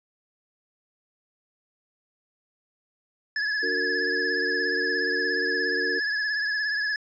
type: tone with vibrato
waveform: square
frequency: 1700 Hz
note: G#6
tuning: 40 cents sharp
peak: -25 dBFS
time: 3.36-6.96 s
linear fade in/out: 2 ms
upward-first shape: triangle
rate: 17 Hz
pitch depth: 58 cents each way
type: chord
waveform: sine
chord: D augmented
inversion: none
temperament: just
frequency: 293.7 / 367.1 / 458.9 Hz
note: D4 / F#4 / A#4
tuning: 0 / -14 / -27 cents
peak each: -35 / -32 / -31 dBFS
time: 3.62-6 s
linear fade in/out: 20 ms
effects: resampled to 16000 Hz + 10-bit